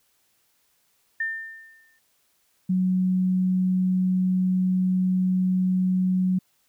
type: tone with exponential decay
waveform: sine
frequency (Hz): 1800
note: A6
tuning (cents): +39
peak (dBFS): -22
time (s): 1.2-1.99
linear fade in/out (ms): 5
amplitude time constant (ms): 170
type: tone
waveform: sine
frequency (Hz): 184.8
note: F#3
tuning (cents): -2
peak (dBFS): -19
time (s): 2.69-6.39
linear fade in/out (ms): 10
effects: white hiss -67 dBFS RMS until 6.68 s